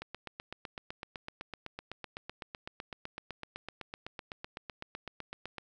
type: click train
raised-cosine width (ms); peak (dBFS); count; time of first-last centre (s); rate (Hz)
0.3; -24; 45; 0.02-5.583; 7.91
effects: none